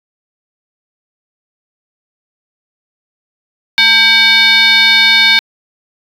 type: tone with frequency modulation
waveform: sine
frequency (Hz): 2960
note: F#7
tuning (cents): 0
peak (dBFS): -4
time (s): 3.78-5.39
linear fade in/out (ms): 0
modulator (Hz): 686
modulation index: 2.1
effects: tanh soft clip ceiling -1 dBFS